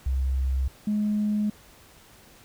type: tone pair in turn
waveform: sine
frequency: 66.1 / 209.9 Hz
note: C2 / G#3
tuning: +18 / +19 cents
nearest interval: octave + minor sixth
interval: 2001 cents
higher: second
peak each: -21 dBFS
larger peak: neither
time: 0.06-0.68 / 0.87-1.5 s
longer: second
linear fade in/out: 5 ms
effects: tanh soft clip ceiling -18 dBFS + pink hiss -53 dBFS RMS until 2.44 s